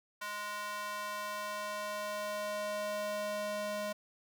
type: tone with high-pass filter sweep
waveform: square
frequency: 207.7 Hz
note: G#3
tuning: in tune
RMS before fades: -38 dBFS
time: 0.21-3.93 s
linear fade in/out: 10 ms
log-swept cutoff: 1200 to 460 Hz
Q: 1.9
effects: none